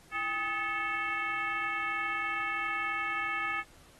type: tone with frequency modulation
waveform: sine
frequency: 1732 Hz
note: A6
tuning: 28 cents flat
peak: -30 dBFS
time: 0.11-3.64 s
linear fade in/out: 50 ms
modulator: 465 Hz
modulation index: 1.6
effects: pink hiss -59 dBFS RMS until 3.99 s + AAC 32 kbps